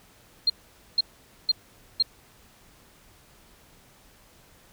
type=tone bursts; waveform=sine; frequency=4200 Hz; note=C8; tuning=6 cents sharp; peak=-17 dBFS; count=4; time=0.47-2.026 s; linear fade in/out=5 ms; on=29 ms; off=480 ms; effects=pink hiss -56 dBFS RMS until 4.72 s